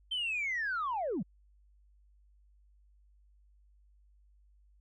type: linear sweep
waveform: sine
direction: down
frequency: 3136 to 143 Hz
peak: -30 dBFS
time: 0.11-1.23 s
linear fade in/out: 10 ms
effects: tanh soft clip ceiling -28 dBFS + added 50 Hz sine -61 dBFS peak until 4.8 s